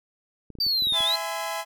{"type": "clicks", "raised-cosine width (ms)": 3, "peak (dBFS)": -29, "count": 8, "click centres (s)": [0.503, 0.553, 0.587, 0.666, 0.823, 0.871, 0.923, 1.006]}
{"type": "linear two-way sweep", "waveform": "triangle", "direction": "down then up", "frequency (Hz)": [4700, 3322, 4196], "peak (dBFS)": -20, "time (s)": [0.6, 1.16], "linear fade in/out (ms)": 5, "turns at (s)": 1.03}
{"type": "chord", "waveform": "sawtooth", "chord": "E augmented", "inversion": "none", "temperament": "equal with one note detuned", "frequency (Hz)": [659.3, 830.6, 1019.7], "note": ["E5", "G#5", "B#5"], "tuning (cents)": [0, 0, -45], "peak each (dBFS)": -29, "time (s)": [0.92, 1.65], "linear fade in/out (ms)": 50}
{"effects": []}